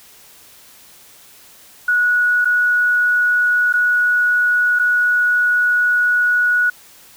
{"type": "tone with dropouts", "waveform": "sine", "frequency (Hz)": 1463, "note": "F#6", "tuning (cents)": -20, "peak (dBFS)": -12, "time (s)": [1.88, 6.7], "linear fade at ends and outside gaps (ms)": 5, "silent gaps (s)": [[2.447, 2.454], [3.727, 3.737], [4.79, 4.795]], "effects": ["white hiss -45 dBFS RMS until 7.16 s"]}